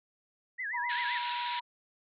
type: tone with vibrato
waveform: sine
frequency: 1833 Hz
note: A#6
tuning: 30 cents flat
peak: -33 dBFS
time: 0.58-1.19 s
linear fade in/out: 20 ms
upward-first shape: sine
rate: 7.7 Hz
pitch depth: 200 cents each way
type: tone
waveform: sine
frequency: 966 Hz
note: B5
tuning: 39 cents flat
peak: -33 dBFS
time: 0.73-1.61 s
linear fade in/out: 20 ms
type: band-pass noise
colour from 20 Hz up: white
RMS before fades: -39 dBFS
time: 0.89-1.6 s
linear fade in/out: 10 ms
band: 1400 to 4000 Hz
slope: 96 dB/octave
effects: none